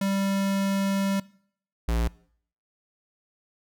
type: tone pair in turn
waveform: square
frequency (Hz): 196 / 57.49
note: G3 / A#1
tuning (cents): 0 / -23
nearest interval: octave + major sixth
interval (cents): 2123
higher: first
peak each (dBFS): -24 / -23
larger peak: second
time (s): 0.01-1.2 / 1.88-2.08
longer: first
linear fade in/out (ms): 5
effects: noise-tail reverb RT60 0.6 s tail -22 dB re dry